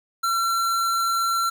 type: tone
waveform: square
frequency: 1357 Hz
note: E6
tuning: 50 cents sharp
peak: -21 dBFS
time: 0.23-1.5 s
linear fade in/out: 10 ms
effects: 9-bit